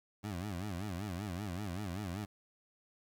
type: tone with vibrato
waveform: 20% pulse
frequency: 95.5 Hz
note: G2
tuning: 45 cents flat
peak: -33 dBFS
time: 0.23-2.26 s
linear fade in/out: 20 ms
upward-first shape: sine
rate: 5.2 Hz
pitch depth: 200 cents each way
effects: 11-bit